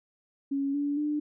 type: tone with pitch steps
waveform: sine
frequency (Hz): 277.2 / 287.3 / 297.8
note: C#4 / D4 / D4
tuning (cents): 0 / -38 / +24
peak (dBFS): -26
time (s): 0.51-1.2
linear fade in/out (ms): 10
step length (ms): 230
effects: none